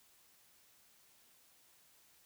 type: silence
effects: white hiss -67 dBFS RMS until 2.25 s